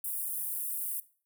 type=high-pass noise; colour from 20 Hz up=pink; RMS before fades=-35 dBFS; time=0.04-1 s; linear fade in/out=2 ms; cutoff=9600 Hz; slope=48 dB/octave; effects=noise-tail reverb RT60 0.4 s tail -18 dB re dry